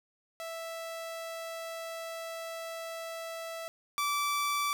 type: tone pair in turn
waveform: sawtooth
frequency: 659 / 1160.1 Hz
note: E5 / D6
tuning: -1 / -22 cents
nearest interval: minor seventh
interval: 979 cents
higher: second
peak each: -34 / -25 dBFS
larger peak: second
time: 0.4-3.68 / 3.98-4.73 s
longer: first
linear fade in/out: 0 ms
effects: none